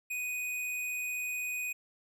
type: tone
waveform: square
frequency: 2489 Hz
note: D#7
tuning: in tune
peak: -34 dBFS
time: 0.1-1.73 s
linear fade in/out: 10 ms
effects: none